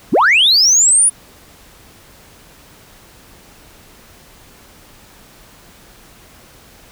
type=linear sweep; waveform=sine; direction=up; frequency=116.6 to 9956 Hz; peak=-6 dBFS; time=0.12-1.1 s; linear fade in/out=20 ms; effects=tanh soft clip ceiling -5 dBFS + pink hiss -44 dBFS RMS until 6.91 s